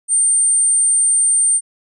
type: tone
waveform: sine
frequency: 8870 Hz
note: C#9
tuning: in tune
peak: -11 dBFS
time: 0.08-1.61 s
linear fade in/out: 50 ms
effects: none